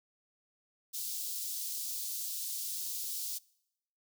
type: high-pass noise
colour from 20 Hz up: white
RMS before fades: -38 dBFS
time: 0.93-3.39 s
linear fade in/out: 20 ms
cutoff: 4000 Hz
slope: 24 dB/octave
effects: noise-tail reverb RT60 0.8 s tail -24 dB re dry